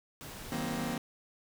pink noise, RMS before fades -45 dBFS, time 0.21-0.94 s, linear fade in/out 0 ms
sawtooth chord, C half-diminished seventh, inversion first, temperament just, 156.98 / 188.37 / 235.5 / 261.6 Hz, Eb3 / Gb3 / Bb3 / C4, +16 / +31 / +18 / 0 cents, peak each -36 / -38 / -32 / -35 dBFS, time 0.52-0.98 s, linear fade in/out 2 ms
effects none

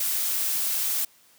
blue noise, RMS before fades -26 dBFS, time 0-1.05 s, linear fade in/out 5 ms, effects white hiss -58 dBFS RMS until 1.38 s + high-pass 100 Hz 12 dB/octave

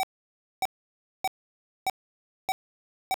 square tone bursts, 762 Hz, G5, 49 cents flat, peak -24 dBFS, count 6, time 0-3.142 s, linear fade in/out 0 ms, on 32 ms, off 590 ms, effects none

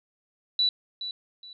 sine tone with echo, 3951 Hz, B7, in tune, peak -20 dBFS, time 0.59-0.69 s, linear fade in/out 2 ms, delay 420 ms, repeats 2, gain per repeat -11 dB, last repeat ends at 1.53 s, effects none

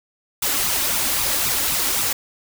white noise with flanger, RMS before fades -21 dBFS, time 0.42-2.13 s, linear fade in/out 5 ms, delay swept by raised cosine 0.8 to 3.7 ms, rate 3.8 Hz, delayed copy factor +0.65, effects none

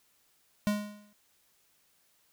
square tone with exponential decay, 207.7 Hz, G#3, in tune, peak -24 dBFS, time 0.67-1.13 s, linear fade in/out 0 ms, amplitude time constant 100 ms, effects white hiss -69 dBFS RMS until 2.32 s

